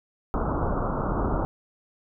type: low-pass noise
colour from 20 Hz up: pink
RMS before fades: -26 dBFS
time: 0.34-1.45 s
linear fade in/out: 0 ms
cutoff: 1400 Hz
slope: 96 dB/octave
effects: none